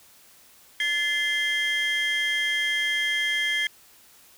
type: tone cluster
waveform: triangle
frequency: 1731 / 2075 / 3216 Hz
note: A6 / C7 / G7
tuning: -29 / -15 / +44 cents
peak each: -26 / -23 / -25 dBFS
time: 0.8-3.67 s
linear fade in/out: 2 ms
effects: tanh soft clip ceiling -16 dBFS + white hiss -54 dBFS RMS until 4.37 s